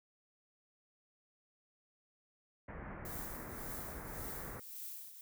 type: low-pass noise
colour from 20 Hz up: pink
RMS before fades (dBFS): -47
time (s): 2.68-4.6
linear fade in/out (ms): 5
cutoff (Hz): 2100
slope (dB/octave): 48
type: noise with tremolo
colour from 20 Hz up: violet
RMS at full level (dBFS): -45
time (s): 3.05-5.21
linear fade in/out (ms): 2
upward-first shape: triangle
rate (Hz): 1.8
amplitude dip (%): 70
effects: none